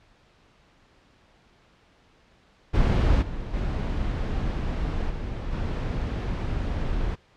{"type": "noise with level steps", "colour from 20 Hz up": "brown", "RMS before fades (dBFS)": [-20, -33, -27, -31, -27], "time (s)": [2.73, 7.16], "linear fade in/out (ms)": 20, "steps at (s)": [3.21, 3.53, 5.09, 5.51], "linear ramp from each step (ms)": 20, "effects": ["pink hiss -59 dBFS RMS until 7.36 s", "low-pass 4000 Hz 12 dB/octave"]}